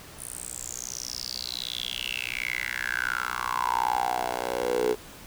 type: tone with high-pass filter sweep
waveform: 10% pulse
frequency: 61.4 Hz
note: B1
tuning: 9 cents flat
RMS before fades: -30 dBFS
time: 0.17-4.96 s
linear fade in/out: 50 ms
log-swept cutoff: 10000 to 420 Hz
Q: 8.4
effects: pink hiss -46 dBFS RMS until 5.26 s